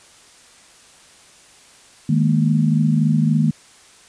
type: chord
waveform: sine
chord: D# suspended fourth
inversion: none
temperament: equal with one note detuned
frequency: 155.56 / 209.5 / 233.1 Hz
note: D#3 / G#3 / A#3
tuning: 0 / +15 / 0 cents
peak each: -16 / -20 / -19 dBFS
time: 2.09-3.51 s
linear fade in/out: 5 ms
effects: white hiss -48 dBFS RMS until 4.08 s + resampled to 22050 Hz